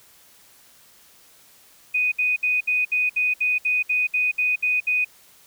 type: tone bursts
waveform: sine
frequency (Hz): 2489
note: D#7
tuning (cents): 0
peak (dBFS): -18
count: 13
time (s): 1.94-5.048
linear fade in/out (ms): 10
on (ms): 180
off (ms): 64
effects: white hiss -53 dBFS RMS until 5.46 s